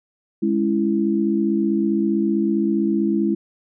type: chord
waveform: sine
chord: C# minor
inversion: second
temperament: just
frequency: 207.9 / 277.2 / 332.6 Hz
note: G#3 / C#4 / E4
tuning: +2 / 0 / +16 cents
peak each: -20 / -25 / -20 dBFS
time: 0.42-3.35 s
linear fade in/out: 10 ms
effects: none